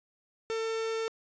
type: tone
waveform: 45% pulse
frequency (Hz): 448.6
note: A4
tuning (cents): +34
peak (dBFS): -30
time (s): 0.5-1.08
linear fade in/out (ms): 0
effects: resampled to 16000 Hz